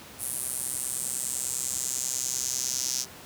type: tone with high-pass filter sweep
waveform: sawtooth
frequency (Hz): 130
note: C3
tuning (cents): -11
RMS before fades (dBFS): -31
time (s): 0.18-3.06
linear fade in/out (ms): 50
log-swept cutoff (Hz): 10000 to 5800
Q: 3.7
effects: pink hiss -46 dBFS RMS until 3.25 s + high-pass 80 Hz 12 dB/octave